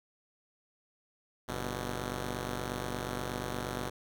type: tone pair together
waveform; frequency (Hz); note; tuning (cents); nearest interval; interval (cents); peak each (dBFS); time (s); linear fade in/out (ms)
5% pulse; 48.44 / 123.47; G1 / B2; -20 / 0; octave + major third; 1620; -26; 1.48-3.9; 10
effects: none